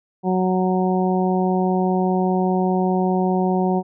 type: harmonic tone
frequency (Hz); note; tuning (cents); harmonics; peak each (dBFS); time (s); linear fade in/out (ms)
185; F#3; 0; 1 / 2 / 3 / 4 / 5; -19 / -22 / -29 / -24 / -29; 0.23-3.83; 50
effects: none